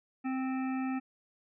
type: harmonic tone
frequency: 261.6 Hz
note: C4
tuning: in tune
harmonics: 1 / 3 / 5 / 7 / 9 / 10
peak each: -31 / -41 / -45 / -48 / -50 / -51 dBFS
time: 0.24-1 s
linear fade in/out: 20 ms
effects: none